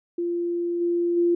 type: tone with level steps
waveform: sine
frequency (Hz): 345.5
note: F4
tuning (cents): -19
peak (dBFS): -23 / -20 / -17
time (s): 0.18-1.35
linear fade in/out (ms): 5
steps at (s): 0.8 / 1.16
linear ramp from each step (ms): 20
effects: none